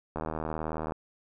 click train, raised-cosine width 1 ms, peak -19 dBFS, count 61, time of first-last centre 0.16-0.921 s, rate 78.8 Hz, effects none

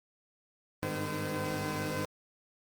15% pulse tone cluster, 98.8 / 103.9 / 152.9 / 255.2 / 512 Hz, G2 / G#2 / D#3 / C4 / C5, +14 / +1 / -30 / -43 / -38 cents, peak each -34 / -36 / -30 / -35 / -32 dBFS, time 0.83-2.05 s, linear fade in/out 0 ms, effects Opus 32 kbps

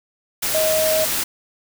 sine tone in noise, 629 Hz, D#5, 19 cents sharp, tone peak -17 dBFS, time 0.54-1.05 s, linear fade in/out 10 ms, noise white, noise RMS -22 dBFS, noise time 0.42-1.24 s, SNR +2 dB, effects none

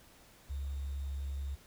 sine tone with sample-and-hold, 69.3 Hz, C#2, in tune, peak -35 dBFS, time 0.49-1.56 s, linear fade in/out 20 ms, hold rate 3675 Hz, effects pink hiss -60 dBFS RMS until 1.66 s

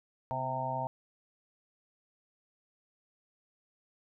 harmonic tone with a mistuned harmonic, 130.81 Hz, C3, in tune, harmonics 1 / 2 / 4 / 5 / 6 / 7, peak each -39 / -46 / -44 / -38 / -39 / -35 dBFS, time 0.31-0.87 s, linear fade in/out 0 ms, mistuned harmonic 2, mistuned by -66 cents, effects none

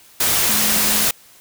sine tone in noise, 212.1 Hz, G#3, 37 cents sharp, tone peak -28 dBFS, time 0.49-1.05 s, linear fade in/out 5 ms, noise white, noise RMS -17 dBFS, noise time 0.2-1.11 s, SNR -14 dB, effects white hiss -48 dBFS RMS until 1.4 s

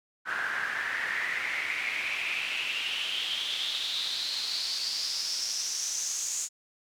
pink noise with band-pass filter sweep, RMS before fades -32 dBFS, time 0.25-6.49 s, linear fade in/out 50 ms, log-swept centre 1500 to 7000 Hz, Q 6.1, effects none

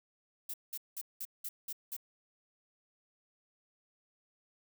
violet noise bursts, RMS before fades -40 dBFS, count 7, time 0.49-1.966 s, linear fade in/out 5 ms, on 48 ms, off 190 ms, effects none

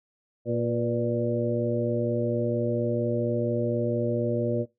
harmonic tone with a mistuned harmonic, 117.8 Hz, A#2, 19 cents sharp, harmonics 1 / 2 / 3 / 4 / 5, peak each -30 / -30 / -30 / -30 / -30 dBFS, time 0.45-4.66 s, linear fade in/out 50 ms, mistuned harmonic 4, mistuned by +49 cents, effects noise-tail reverb RT60 0.2 s tail -19 dB re dry

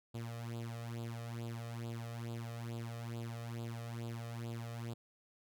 sawtooth tone with flanger, 116.54 Hz, A#2, in tune, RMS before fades -43 dBFS, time 0.14-4.94 s, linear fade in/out 10 ms, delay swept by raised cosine 0.25 to 1.65 ms, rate 2.3 Hz, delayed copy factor +0.75, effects none

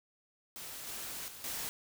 white noise with level steps, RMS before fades -45 / -42 / -49 / -39 dBFS, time 0.56-1.69 s, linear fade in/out 0 ms, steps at 0.87 / 1.28 / 1.44 s, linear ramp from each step 2 ms, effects none

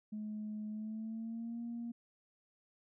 sine tone with pitch glide, 212.9 to 234.9 Hz, G#3 to A#3, +43 to +13 cents, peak -38 dBFS, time 0.12-1.92 s, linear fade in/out 10 ms, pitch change +170 cents, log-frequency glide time 0.69-1.61 s, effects tanh soft clip ceiling -35 dBFS

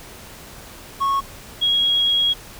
triangle / sine tone pair in turn, 1100 / 3303 Hz, C#6 / G#7, -14 / -10 cents, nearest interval octave + perfect fifth, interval 1904 cents, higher second, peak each -15 dBFS, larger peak neither, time 1-1.21 / 1.61-2.34 s, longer second, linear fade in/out 20 ms, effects pink hiss -40 dBFS RMS until 2.59 s

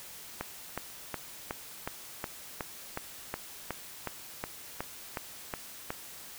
click train, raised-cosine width 0.5 ms, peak -18 dBFS, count 16, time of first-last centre 0.41-5.905 s, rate 2.73 Hz, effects white hiss -47 dBFS RMS until 6.38 s

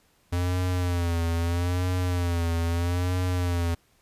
square tone with vibrato, 87.31 Hz, F2, in tune, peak -24 dBFS, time 0.32-3.75 s, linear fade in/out 10 ms, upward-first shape sine, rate 0.78 Hz, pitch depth 73 cents each way, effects pink hiss -64 dBFS RMS until 4.01 s + resampled to 32000 Hz

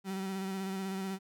35% pulse tone with vibrato, 191.8 Hz, G3, 37 cents flat, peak -33 dBFS, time 0.04-1.19 s, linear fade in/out 50 ms, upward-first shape square, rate 16 Hz, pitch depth 21 cents each way, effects none

